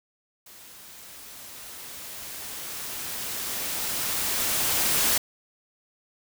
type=noise with level ramp; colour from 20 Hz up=white; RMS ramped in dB=-48 to -22 dBFS; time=0.46-5.18 s; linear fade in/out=5 ms; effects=none